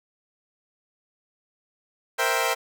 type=chord; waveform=15% pulse; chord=C dominant seventh; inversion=third; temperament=equal; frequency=466.2 / 523.3 / 659.3 / 784 Hz; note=Bb4 / C5 / E5 / G5; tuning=0 / 0 / 0 / 0 cents; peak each=-21 dBFS; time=2.18-2.55 s; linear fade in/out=20 ms; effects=none